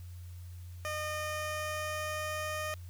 15% pulse tone with pitch glide, 610 to 614.6 Hz, D#5 to D#5, -34 to -21 cents, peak -28 dBFS, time 0.85-2.74 s, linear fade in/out 0 ms, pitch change +13 cents, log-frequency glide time 1.08-2.58 s, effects added 88 Hz sine -43 dBFS peak until 2.89 s + white hiss -62 dBFS RMS until 2.89 s

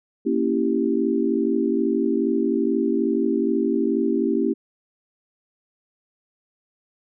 sine chord, A# diminished seventh, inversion none, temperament equal, 233.1 / 277.2 / 329.6 / 392 Hz, A#3 / C#4 / E4 / G4, 0 / 0 / 0 / 0 cents, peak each -24 dBFS, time 0.25-4.54 s, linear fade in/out 20 ms, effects none

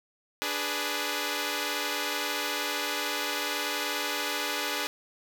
5% pulse chord, G# diminished, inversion second, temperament equal, 293.7 / 415.3 / 493.9 Hz, D4 / G#4 / B4, 0 / 0 / 0 cents, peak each -22 dBFS, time 0.42-4.87 s, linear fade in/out 0 ms, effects none

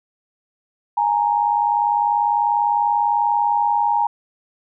sine tone pair together, 830.6 / 930.7 Hz, G#5 / A#5, 0 / -3 cents, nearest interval major second, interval 197 cents, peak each -18 dBFS, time 0.97-4.07 s, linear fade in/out 5 ms, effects none

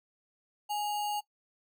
sine tone with sample-and-hold, 830.6 Hz, G#5, in tune, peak -30 dBFS, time 0.69-1.21 s, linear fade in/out 20 ms, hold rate 3675 Hz, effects noise-tail reverb RT60 0.1 s tail -19 dB re dry

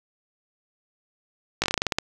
slowing click train, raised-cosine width 0.2 ms, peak -5 dBFS, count 11, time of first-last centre 1.62-1.985 s, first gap 18 ms, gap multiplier 1.15, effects 7-bit

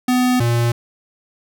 square tone pair in turn, 250.6 / 118.27 Hz, B3 / A#2, +25 / +25 cents, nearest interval octave + minor second, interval 1300 cents, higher first, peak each -14 / -15 dBFS, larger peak first, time 0.08-0.4 / 0.4-0.72 s, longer neither, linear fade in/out 5 ms, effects none

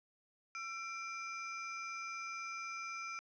square ring-modulated tone, 1850 Hz, A#6, 14 cents flat, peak -39 dBFS, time 0.55-3.19 s, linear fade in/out 0 ms, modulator 508 Hz, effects resampled to 16000 Hz + 11-bit

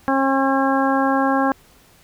harmonic tone, 270 Hz, C#4, 45 cents flat, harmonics 1 / 2 / 3 / 4 / 5 / 6, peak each -19 / -23 / -21 / -23 / -29 / -26 dBFS, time 0.08-1.52 s, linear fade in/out 0 ms, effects pink hiss -52 dBFS RMS until 2.03 s

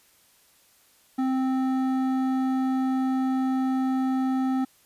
triangle tone with hard clipping, 261.6 Hz, C4, in tune, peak -24 dBFS, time 1.18-4.65 s, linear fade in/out 10 ms, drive 14 dB, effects white hiss -60 dBFS RMS until 4.85 s + resampled to 32000 Hz

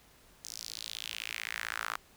sawtooth tone with high-pass filter sweep, 55.8 Hz, A1, 25 cents sharp, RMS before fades -40 dBFS, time 0.44-1.97 s, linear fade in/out 10 ms, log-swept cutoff 6000 to 1200 Hz, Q 2.9, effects pink hiss -61 dBFS RMS until 2.16 s

